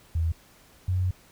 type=tone pair in turn; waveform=sine; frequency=81.8 / 91.82 Hz; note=E2 / F#2; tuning=-13 / -13 cents; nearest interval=major second; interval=200 cents; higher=second; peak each=-22 dBFS; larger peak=neither; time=0.15-0.32 / 0.88-1.11 s; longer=second; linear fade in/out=5 ms; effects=pink hiss -56 dBFS RMS until 1.31 s